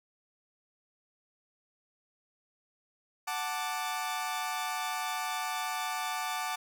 sawtooth chord, D major, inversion first, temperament equal, 740 / 880 / 1174.7 Hz, F#5 / A5 / D6, 0 / 0 / 0 cents, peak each -33 dBFS, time 3.27-6.56 s, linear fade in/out 10 ms, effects none

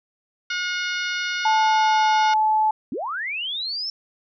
harmonic tone, 721 Hz, F#5, 45 cents flat, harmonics 2 / 3 / 4 / 5 / 6 / 7 / 8, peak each -26 / -30 / -32 / -34 / -36 / -37 / -38 dBFS, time 0.5-2.34 s, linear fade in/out 5 ms
sine tone with pitch glide, 874 to 865 Hz, A5 to A5, -12 to -30 cents, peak -16 dBFS, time 1.45-2.71 s, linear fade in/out 5 ms, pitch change -18 cents, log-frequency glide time 1.6-2.08 s
sine linear sweep, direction up, 200.7 to 5430 Hz, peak -25 dBFS, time 2.92-3.9 s, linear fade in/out 2 ms
effects none

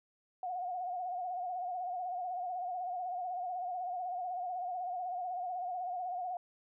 sine tone with vibrato, 724 Hz, F#5, 38 cents flat, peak -35 dBFS, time 0.43-6.37 s, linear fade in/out 2 ms, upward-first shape sine, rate 16 Hz, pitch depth 62 cents each way, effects none

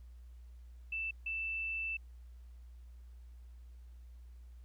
sine tone bursts at uneven times, 2653 Hz, E7, 10 cents sharp, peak -35 dBFS, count 2, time 0.92-1.11 / 1.26-1.97 s, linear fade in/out 5 ms, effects added 60 Hz sine -50 dBFS peak until 4.64 s + pink hiss -75 dBFS RMS until 4.64 s

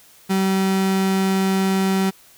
35% pulse tone, 191.6 Hz, G3, 39 cents flat, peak -15 dBFS, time 0.29-2.11 s, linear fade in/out 20 ms, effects white hiss -50 dBFS RMS until 2.37 s

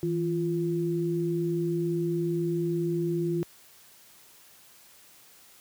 sine tone pair together, 162.91 / 345.2 Hz, E3 / F4, -20 / -20 cents, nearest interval octave + minor second, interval 1300 cents, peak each -29 / -27 dBFS, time 0.03-3.43 s, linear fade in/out 0 ms, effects white hiss -55 dBFS RMS until 5.6 s + high-pass 60 Hz 12 dB/octave

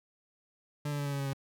40% pulse tone with pitch steps, 146.9 / 145.13 / 143.38 / 141.65 / 139.94 / 138.26 / 136.59 Hz, D3 / D3 / D3 / C#3 / C#3 / C#3 / C#3, +1 / -20 / -41 / +38 / +17 / -4 / -25 cents, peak -31 dBFS, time 0.85-1.333 s, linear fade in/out 5 ms, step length 69 ms, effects none

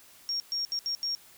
sine tone bursts at uneven times, 5560 Hz, F8, 9 cents flat, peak -28 dBFS, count 5, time 0.29-0.4 / 0.52-0.65 / 0.72-0.79 / 0.86-0.95 / 1.03-1.15 s, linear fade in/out 0 ms, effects white hiss -55 dBFS RMS until 1.37 s

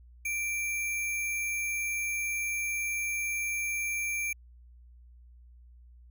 sine tone with sample-and-hold, 2349 Hz, D7, in tune, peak -29 dBFS, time 0.25-4.33 s, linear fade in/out 5 ms, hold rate 8820 Hz, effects added 60 Hz sine -51 dBFS peak until 6.1 s

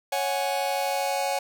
45% pulse chord, C# suspended fourth, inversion none, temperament just, 554.4 / 739.2 / 831.5 Hz, C#5 / F#5 / G#5, 0 / -2 / +2 cents, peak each -29 dBFS, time 0.12-1.39 s, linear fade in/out 5 ms, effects none

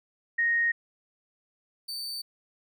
sine / 40% pulse tone pair in turn, 1864.7 / 4565 Hz, A#6 / D8, 0 / -50 cents, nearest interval octave + major third, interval 1550 cents, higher second, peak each -22 / -32 dBFS, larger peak first, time 0.38-0.72 / 1.88-2.22 s, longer neither, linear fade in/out 10 ms, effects none

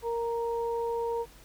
sine tone pair together, 465.4 / 932.3 Hz, A#4 / A#5, -3 / 0 cents, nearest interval octave, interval 1203 cents, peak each -29 / -34 dBFS, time 0.02-1.26 s, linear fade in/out 50 ms, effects added 50 Hz sine -54 dBFS peak until 1.44 s + pink hiss -55 dBFS RMS until 1.44 s

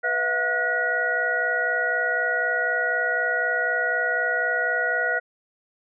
sine tone cluster, 492.6 / 656 / 720 / 1455 / 1917 Hz, B4 / E5 / F#5 / F#6 / A#6, -5 / -9 / -47 / -29 / +48 cents, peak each -30 / -30 / -32 / -23 / -28 dBFS, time 0.03-5.2 s, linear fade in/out 20 ms, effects none

